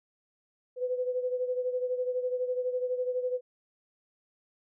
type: beating tone pair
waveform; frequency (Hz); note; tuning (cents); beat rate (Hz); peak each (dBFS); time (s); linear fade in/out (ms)
sine; 500 / 512; B4 / C5; +21 / -38; 12; -29 / -35; 0.76-3.41; 50
effects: none